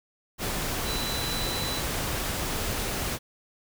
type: tone in noise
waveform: sine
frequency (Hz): 3979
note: B7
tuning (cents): +12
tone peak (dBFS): -33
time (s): 0.84-1.82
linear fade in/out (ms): 50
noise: pink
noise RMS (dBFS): -30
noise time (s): 0.38-3.19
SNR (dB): -6
effects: none